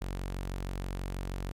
sawtooth tone, 46.25 Hz, F#1, in tune, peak -30 dBFS, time 0.01-1.52 s, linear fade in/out 10 ms, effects MP3 96 kbps

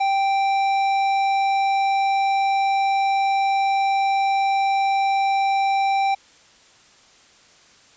triangle tone with tanh clipping, 784 Hz, G5, in tune, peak -19 dBFS, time 0-6.15 s, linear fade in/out 10 ms, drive 16 dB, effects white hiss -52 dBFS RMS until 7.96 s + resampled to 16000 Hz

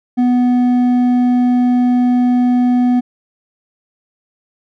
sine tone with hard clipping, 246.9 Hz, B3, in tune, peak -11 dBFS, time 0.17-3.01 s, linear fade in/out 20 ms, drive 5 dB, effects none

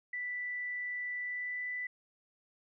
sine tone with pitch glide, 1975.5 to 1986.9 Hz, B6 to B6, 0 to +10 cents, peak -35 dBFS, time 0.13-1.87 s, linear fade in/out 5 ms, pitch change +10 cents, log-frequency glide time 1.21-1.64 s, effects none

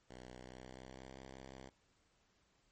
5% pulse tone with pitch glide, 62.6 to 65.83 Hz, B1 to C2, +24 to +11 cents, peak -40 dBFS, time 0.09-1.7 s, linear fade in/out 20 ms, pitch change +87 cents, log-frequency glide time 0.35-1.19 s, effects pink hiss -75 dBFS RMS until 2.71 s + MP3 32 kbps

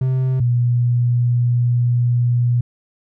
triangle / sine tone pair in turn, 130 / 121.15 Hz, C3 / B2, -11 / -33 cents, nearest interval minor second, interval 122 cents, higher first, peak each -13 dBFS, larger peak neither, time 0.01-0.4 / 0.4-2.61 s, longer second, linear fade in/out 5 ms, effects none

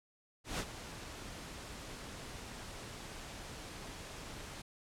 pink noise with ADSR envelope, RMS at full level -36 dBFS, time 0.44-4.62 s, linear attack 150 ms, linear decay 56 ms, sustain -11 dB, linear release 7 ms, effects low-pass 9000 Hz 12 dB/octave

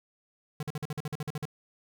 square tone bursts, 150.5 Hz, D3, 43 cents sharp, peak -32 dBFS, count 12, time 0.6-1.454 s, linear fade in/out 2 ms, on 29 ms, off 46 ms, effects none

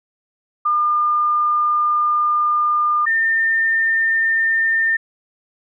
sine tone pair in turn, 1206 / 1807 Hz, D6 / A6, +46 / +46 cents, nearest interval perfect fifth, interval 700 cents, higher second, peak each -14 dBFS, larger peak neither, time 0.65-3.06 / 3.06-4.97 s, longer first, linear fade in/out 10 ms, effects none

